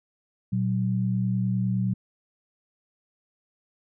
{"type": "tone pair together", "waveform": "sine", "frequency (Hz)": [118.5, 188.1], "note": ["A#2", "F#3"], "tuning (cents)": [29, 29], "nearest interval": "minor sixth", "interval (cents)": 800, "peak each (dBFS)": -25, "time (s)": [0.52, 1.94], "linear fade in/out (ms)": 10, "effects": []}